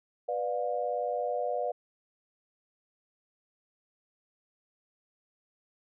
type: chord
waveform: sine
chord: B diminished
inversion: none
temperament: just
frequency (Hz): 493.9 / 592.7 / 711.2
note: B4 / D5 / F5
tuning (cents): 0 / +16 / +31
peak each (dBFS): -33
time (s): 0.28-1.72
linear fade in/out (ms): 10
effects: none